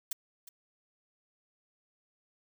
blue noise with echo, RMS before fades -33 dBFS, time 0.11-0.13 s, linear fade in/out 5 ms, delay 360 ms, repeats 1, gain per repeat -15 dB, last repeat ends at 0.49 s, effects none

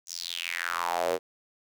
square tone with high-pass filter sweep, 42.97 Hz, F1, 27 cents flat, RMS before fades -31 dBFS, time 0.06-1.19 s, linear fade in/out 50 ms, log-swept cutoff 6500 to 430 Hz, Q 4.6, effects none

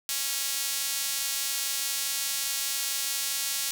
sawtooth tone with high-pass filter, 275.2 Hz, C#4, 12 cents flat, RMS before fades -30 dBFS, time 0.09-3.71 s, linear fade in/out 0 ms, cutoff 4700 Hz, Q 0.61, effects none

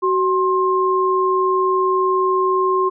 sine tone pair together, 375.1 / 1060.9 Hz, F#4 / C6, +24 / +24 cents, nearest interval octave + tritone, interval 1800 cents, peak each -17 dBFS, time 0.02-2.9 s, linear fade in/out 20 ms, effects none

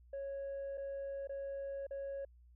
sine tone with dropouts, 552 Hz, C#5, 7 cents flat, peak -37 dBFS, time 0.13-2.25 s, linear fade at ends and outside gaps 5 ms, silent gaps 0.774-0.778 / 1.273-1.293 / 1.868-1.908 s, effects tanh soft clip ceiling -38 dBFS + added 60 Hz sine -59 dBFS peak until 2.55 s

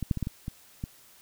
clicks, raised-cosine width 5 ms, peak -18 / -12 / -19 / -16 / -19 / -21 / -20 dBFS, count 7, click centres 0.027 / 0.112 / 0.173 / 0.227 / 0.271 / 0.481 / 0.839 s, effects white hiss -56 dBFS RMS until 1.21 s

